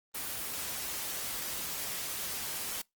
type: noise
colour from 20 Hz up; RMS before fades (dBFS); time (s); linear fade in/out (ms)
white; -37; 0.14-2.82; 10
effects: noise-tail reverb RT60 0.2 s tail -26 dB re dry + Opus 24 kbps